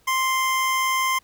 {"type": "tone", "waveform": "25% pulse", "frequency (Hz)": 1046.5, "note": "C6", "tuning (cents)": 0, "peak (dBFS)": -16, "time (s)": [0.07, 1.19], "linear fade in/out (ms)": 10, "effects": ["pink hiss -60 dBFS RMS until 1.23 s"]}